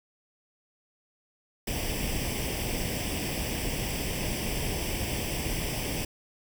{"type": "noise with comb filter", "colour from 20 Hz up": "pink", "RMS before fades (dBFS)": -31, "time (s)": [1.67, 6.05], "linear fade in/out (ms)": 5, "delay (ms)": 0.37, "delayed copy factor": 0.75, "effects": []}